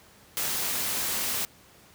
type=noise; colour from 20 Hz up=white; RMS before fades=-29 dBFS; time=0.37-1.45 s; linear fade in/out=0 ms; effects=pink hiss -55 dBFS RMS until 1.94 s + high-pass 60 Hz 12 dB/octave